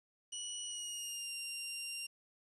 15% pulse tone with pitch glide, 2934 to 2779 Hz, F#7 to F7, -15 to -9 cents, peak -33 dBFS, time 0.32-2.07 s, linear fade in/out 10 ms, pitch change -94 cents, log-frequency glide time 0.65-1.33 s, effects resampled to 24000 Hz + 11-bit

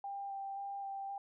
sine tone with vibrato, 791 Hz, G5, 15 cents sharp, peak -39 dBFS, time 0.04-1.18 s, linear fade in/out 2 ms, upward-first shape square, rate 1.9 Hz, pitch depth 11 cents each way, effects none

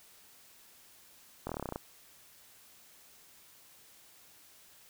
slowing click train, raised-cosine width 1 ms, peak -22 dBFS, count 11, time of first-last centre 1.47-1.759 s, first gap 23 ms, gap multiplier 1.05, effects white hiss -59 dBFS RMS until 4.89 s

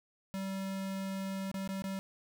square tone with dropouts, 193.1 Hz, G3, 26 cents flat, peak -36 dBFS, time 0.34-1.99 s, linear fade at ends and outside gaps 0 ms, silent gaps 1.515-1.542 / 1.676-1.69 / 1.821-1.841 s, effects none

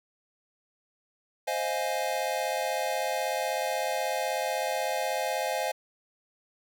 square chord, F minor seventh, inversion second, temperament equal, 523.3 / 622.3 / 698.5 / 830.6 Hz, C5 / Eb5 / F5 / Ab5, 0 / 0 / 0 / 0 cents, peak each -34 dBFS, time 1.47-5.72 s, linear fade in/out 10 ms, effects none

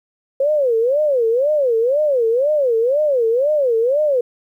sine tone with vibrato, 523.3 Hz, C5, in tune, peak -13 dBFS, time 0.4-4.21 s, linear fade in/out 5 ms, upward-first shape sine, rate 2 Hz, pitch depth 270 cents each way, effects 9-bit

